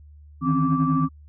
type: tone cluster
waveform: sine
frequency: 151.1 / 160.7 / 263.1 / 275.4 / 1164 Hz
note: D3 / E3 / C4 / C#4 / D6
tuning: +50 / -44 / +10 / -11 / -16 cents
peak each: -26 / -23 / -21 / -29 / -25 dBFS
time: 0.41-1.09 s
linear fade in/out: 50 ms
effects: tanh soft clip ceiling -9 dBFS + added 74 Hz sine -44 dBFS peak until 1.28 s